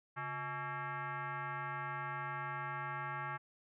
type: tone with frequency modulation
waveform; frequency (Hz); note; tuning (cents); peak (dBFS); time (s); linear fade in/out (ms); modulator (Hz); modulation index
sine; 138.59; C#3; 0; -38; 0.16-3.38; 20; 495; 3.5
effects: none